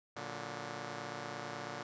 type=chord; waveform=5% pulse; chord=Bb augmented; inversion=none; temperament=just; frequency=116.54 / 145.68 / 182.1 Hz; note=Bb2 / D3 / F#3; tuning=0 / -14 / -27 cents; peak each=-34 / -34 / -37 dBFS; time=0.16-1.83 s; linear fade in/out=5 ms; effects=resampled to 16000 Hz